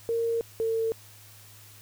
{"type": "tone pair in turn", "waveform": "sine", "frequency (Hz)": [461.1, 450.3], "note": ["A#4", "A4"], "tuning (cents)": [-19, 40], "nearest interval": "unison", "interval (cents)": 41, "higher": "first", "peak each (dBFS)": -24, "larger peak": "neither", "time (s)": [[0.09, 0.41], [0.6, 0.92]], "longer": "neither", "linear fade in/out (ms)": 0, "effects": ["added 104 Hz sine -53 dBFS peak until 1.81 s", "white hiss -52 dBFS RMS until 1.81 s"]}